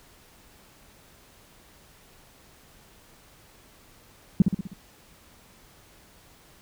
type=tone with echo; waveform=sine; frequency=189.3 Hz; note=F#3; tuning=40 cents sharp; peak=-11 dBFS; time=4.4-4.42 s; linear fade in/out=2 ms; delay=63 ms; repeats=5; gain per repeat=-5 dB; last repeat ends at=4.735 s; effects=pink hiss -55 dBFS RMS until 6.61 s